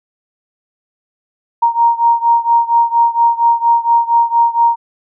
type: beating tone pair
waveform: sine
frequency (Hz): 932.3 / 936.6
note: A#5 / A#5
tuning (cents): 0 / +8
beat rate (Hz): 4.3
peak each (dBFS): -11 / -13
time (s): 1.62-4.76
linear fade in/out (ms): 10
effects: none